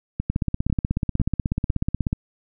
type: two click trains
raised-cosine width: 5 ms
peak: -9 / -11 dBFS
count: 31 / 4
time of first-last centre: 0.3-2.129 / 0.2-1.7 s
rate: 16.4 / 2 Hz
effects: none